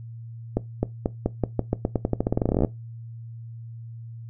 accelerating click train, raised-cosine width 2 ms, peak -8 dBFS, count 26, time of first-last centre 0.57-2.648 s, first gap 260 ms, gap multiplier 0.88, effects noise-tail reverb RT60 0.2 s tail -19 dB re dry + added 115 Hz sine -36 dBFS peak until 4.29 s

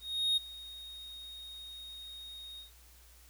triangle tone with ADSR envelope, 3729 Hz, A#7, in tune, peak -24 dBFS, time 0-2.71 s, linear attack 370 ms, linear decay 13 ms, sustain -19 dB, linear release 120 ms, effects added 60 Hz sine -58 dBFS peak until 3.29 s + white hiss -61 dBFS RMS until 3.29 s

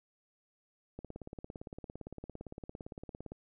click train, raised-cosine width 2 ms, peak -30 dBFS, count 42, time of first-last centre 0.99-3.32 s, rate 17.6 Hz, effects none

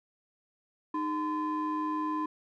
triangle ring-modulated tone, 357.3 Hz, F4, 40 cents sharp, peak -24 dBFS, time 0.94-2.26 s, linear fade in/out 5 ms, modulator 665 Hz, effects none

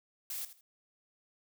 blue noise with echo, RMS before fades -39 dBFS, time 0.3-0.45 s, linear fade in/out 2 ms, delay 80 ms, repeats 2, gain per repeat -13 dB, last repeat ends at 0.61 s, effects none

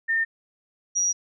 sine tone pair in turn, 1814 / 5759 Hz, A#6 / F#8, -48 / -48 cents, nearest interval octave + minor sixth, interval 2000 cents, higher second, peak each -20 dBFS, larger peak neither, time 0.08-0.25 / 0.95-1.13 s, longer second, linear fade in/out 20 ms, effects none

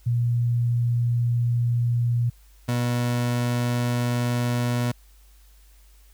sine / 30% pulse tone pair in turn, 119.4 / 121.42 Hz, A#2 / B2, +42 / -29 cents, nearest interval unison, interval 29 cents, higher second, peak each -19 dBFS, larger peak neither, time 0.06-2.3 / 2.68-4.92 s, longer neither, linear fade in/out 10 ms, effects added 50 Hz sine -50 dBFS peak until 6.13 s + white hiss -60 dBFS RMS until 6.13 s

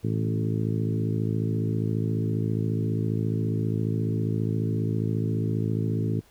harmonic tone with a mistuned harmonic, 54.7 Hz, A1, 9 cents flat, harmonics 2 / 3 / 4 / 5 / 6 / 7 / 8, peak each -26 / -30 / -32 / -34 / -36 / -37 / -38 dBFS, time 0.03-6.21 s, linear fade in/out 20 ms, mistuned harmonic 2, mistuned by +25 cents, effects pink hiss -59 dBFS RMS until 6.3 s

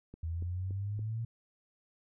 click train, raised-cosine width 3 ms, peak -34 dBFS, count 4, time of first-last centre 0.14-0.992 s, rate 3.52 Hz
sine exponential sweep, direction up, 80.5 to 116.54 Hz, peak -33 dBFS, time 0.23-1.25 s, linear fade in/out 5 ms
effects none

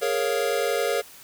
square chord, Bb minor seventh, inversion third, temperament equal, 415.3 / 466.2 / 554.4 / 698.5 Hz, Ab4 / Bb4 / Db5 / F5, 0 / 0 / 0 / 0 cents, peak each -29 / -27 / -28 / -32 dBFS, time 0.01-1.02 s, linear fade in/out 20 ms, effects white hiss -47 dBFS RMS until 1.23 s

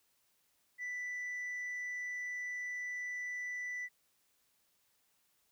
sine tone, 1979 Hz, B6, 3 cents sharp, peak -35 dBFS, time 0.78-3.89 s, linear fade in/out 50 ms, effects tanh soft clip ceiling -37 dBFS + white hiss -75 dBFS RMS until 5.51 s

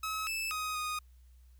sawtooth tone with pitch steps, 1284 / 2628 / 1255 / 1239 Hz, E6 / E7 / D#6 / D#6, -46 / -6 / +15 / -8 cents, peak -30 dBFS, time 0.03-0.99 s, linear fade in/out 5 ms, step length 240 ms, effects added 62 Hz sine -55 dBFS peak until 1.59 s + white hiss -74 dBFS RMS until 1.59 s

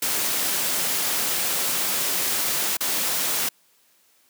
white noise with dropouts, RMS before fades -24 dBFS, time 0.02-3.49 s, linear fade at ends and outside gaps 5 ms, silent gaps 2.77-2.806 s, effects white hiss -61 dBFS RMS until 4.29 s + high-pass 150 Hz 12 dB/octave

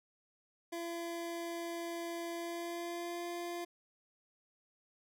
25% pulse tone with pitch glide, 339.2 to 346.3 Hz, E4 to F4, +50 to -15 cents, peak -35 dBFS, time 0.72-3.65 s, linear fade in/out 10 ms, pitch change +35 cents, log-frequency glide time 2.32-3.26 s, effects none

